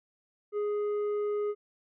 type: tone with tanh clipping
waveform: triangle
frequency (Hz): 415.3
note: G#4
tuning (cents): 0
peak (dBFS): -29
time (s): 0.52-1.55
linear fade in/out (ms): 50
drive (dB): 10
effects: none